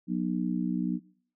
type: harmonic tone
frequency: 61 Hz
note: B1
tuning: 21 cents flat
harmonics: 3 / 4 / 5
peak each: -29 / -31 / -33 dBFS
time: 0.07-1 s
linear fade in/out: 50 ms
effects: noise-tail reverb RT60 0.6 s tail -22 dB re dry